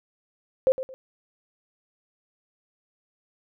sine tone with echo, 523.3 Hz, C5, in tune, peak -15 dBFS, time 0.67-0.72 s, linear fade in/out 0 ms, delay 110 ms, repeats 2, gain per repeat -12 dB, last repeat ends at 0.94 s, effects none

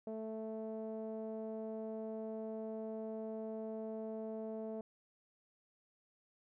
sawtooth tone with low-pass filter, 220 Hz, A3, in tune, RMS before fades -43 dBFS, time 0.07-4.81 s, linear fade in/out 2 ms, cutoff 580 Hz, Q 5.4, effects none

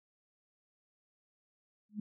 sine tone with exponential growth, 210 Hz, G#3, 19 cents sharp, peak -32 dBFS, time 1.89-2 s, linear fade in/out 5 ms, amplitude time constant 22 ms, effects none

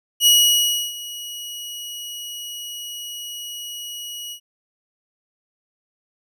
sawtooth tone with ADSR envelope, 2910 Hz, F#7, 29 cents flat, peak -7 dBFS, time 0.2-4.4 s, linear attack 63 ms, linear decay 660 ms, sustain -20 dB, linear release 82 ms, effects none

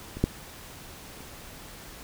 clicks, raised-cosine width 3 ms, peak -23 / -8 / -30 dBFS, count 3, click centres 0.17 / 0.24 / 1.206 s, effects pink hiss -45 dBFS RMS until 2.03 s

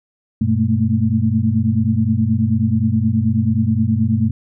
sine tone cluster, 96.9 / 121 / 217 / 226.4 Hz, G2 / B2 / A3 / A3, -20 / -35 / -24 / +50 cents, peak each -19 dBFS, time 0.41-4.31 s, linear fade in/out 5 ms, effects none

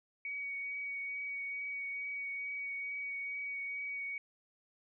sine tone with vibrato, 2250 Hz, C#7, 25 cents sharp, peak -37 dBFS, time 0.25-4.18 s, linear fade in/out 2 ms, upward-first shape triangle, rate 2.3 Hz, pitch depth 14 cents each way, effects none

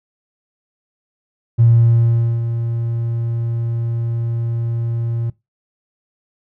triangle tone with ADSR envelope, 116.4 Hz, A#2, 2 cents flat, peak -4 dBFS, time 1.58-5.3 s, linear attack 26 ms, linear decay 800 ms, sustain -12 dB, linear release 4 ms, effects noise-tail reverb RT60 0.2 s tail -20 dB re dry + tanh soft clip ceiling -4 dBFS

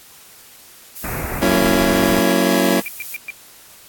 violet noise with tremolo, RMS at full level -29 dBFS, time 0.95-3.17 s, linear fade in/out 20 ms, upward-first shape sine, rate 1.9 Hz, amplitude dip 35%
pink low-pass noise, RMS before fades -26 dBFS, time 1.04-2.2 s, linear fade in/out 2 ms, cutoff 2600 Hz, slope 96 dB/octave
25% pulse chord, F# dominant seventh, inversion none, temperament just, 185 / 231.2 / 277.5 / 333 Hz, F#3 / A#3 / C#4 / E4, 0 / -14 / +2 / +18 cents, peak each -16 dBFS, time 1.41-2.81 s, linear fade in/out 20 ms
sine tone bursts, 2374 Hz, D7, 18 cents sharp, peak -24 dBFS, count 4, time 2.86-3.304 s, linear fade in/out 0 ms, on 21 ms, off 120 ms
effects white hiss -44 dBFS RMS until 3.88 s + AAC 64 kbps

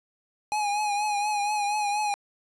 square tone with vibrato, 830.6 Hz, G#5, in tune, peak -25 dBFS, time 0.52-2.14 s, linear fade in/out 0 ms, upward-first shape triangle, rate 4.2 Hz, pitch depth 52 cents each way, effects resampled to 24000 Hz + 9-bit

